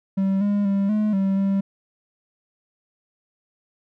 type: tone with pitch steps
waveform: triangle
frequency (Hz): 193.4 / 203.8 / 197.6 / 212.6 / 193.8 / 195.9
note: G3 / G#3 / G3 / G#3 / G3 / G3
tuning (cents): -23 / -32 / +14 / +41 / -20 / -1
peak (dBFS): -16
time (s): 0.17-1.61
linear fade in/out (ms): 10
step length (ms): 240
effects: none